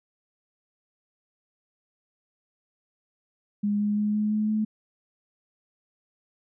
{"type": "tone with pitch steps", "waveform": "sine", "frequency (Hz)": [205.7, 207.6, 209.5, 211.5, 213.4, 215.4], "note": ["G#3", "G#3", "G#3", "G#3", "G#3", "A3"], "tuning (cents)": [-16, 0, 15, 32, 47, -37], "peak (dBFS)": -22, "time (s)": [3.63, 4.65], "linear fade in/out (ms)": 10, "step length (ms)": 170, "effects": []}